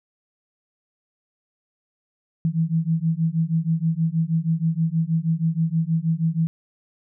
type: beating tone pair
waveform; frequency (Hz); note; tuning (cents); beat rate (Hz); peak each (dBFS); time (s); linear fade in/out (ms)
sine; 160 / 166.3; D#3 / E3; +49 / +16; 6.3; -22; 2.45-6.47; 0
effects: none